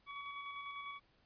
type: tone with tremolo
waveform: 25% pulse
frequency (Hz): 1131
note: C#6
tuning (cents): +34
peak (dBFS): -39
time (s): 0.06-1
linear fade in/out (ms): 50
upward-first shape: square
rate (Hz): 10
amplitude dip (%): 30
effects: pink hiss -72 dBFS RMS until 1.25 s + resampled to 11025 Hz